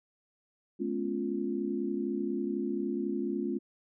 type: chord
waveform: sine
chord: C# dominant seventh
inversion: second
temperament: equal with one note detuned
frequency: 213.1 / 246.9 / 277.2 / 349.2 Hz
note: G#3 / B3 / C#4 / E#4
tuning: +45 / 0 / 0 / 0 cents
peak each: -35 / -38 / -35 / -34 dBFS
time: 0.79-3.59 s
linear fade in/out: 20 ms
effects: none